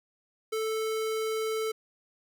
square tone, 440 Hz, A4, in tune, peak -29 dBFS, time 0.52-1.72 s, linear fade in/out 10 ms, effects none

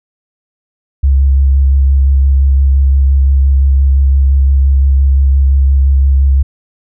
sine tone with vibrato, 68 Hz, C#2, 33 cents flat, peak -5 dBFS, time 1.03-6.43 s, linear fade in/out 10 ms, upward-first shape square, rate 5.8 Hz, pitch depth 15 cents each way, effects none

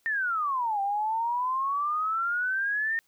sine exponential two-way sweep, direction down then up, 1840 to 784 to 1840 Hz, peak -25 dBFS, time 0.06-2.99 s, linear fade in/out 0 ms, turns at 0.81 s, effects white hiss -69 dBFS RMS until 3.07 s

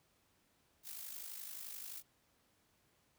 blue noise with amplitude modulation, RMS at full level -45 dBFS, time 0.83-2.03 s, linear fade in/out 50 ms, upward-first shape sine, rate 51.6 Hz, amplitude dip 60%, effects pink hiss -74 dBFS RMS until 3.18 s + high-pass 60 Hz 12 dB/octave

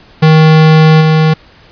square tone with level steps, 157.3 Hz, D#3, 19 cents sharp, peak -3 / -6 dBFS, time 0.22-1.34 s, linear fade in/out 10 ms, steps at 1 s, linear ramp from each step 20 ms, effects pink hiss -41 dBFS RMS until 1.71 s + resampled to 11025 Hz

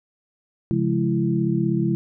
sine tone cluster, 135.6 / 171.2 / 207.9 / 334.1 Hz, C#3 / F3 / G#3 / E4, -38 / -34 / +2 / +23 cents, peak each -24 dBFS, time 0.71-1.95 s, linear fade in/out 0 ms, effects none

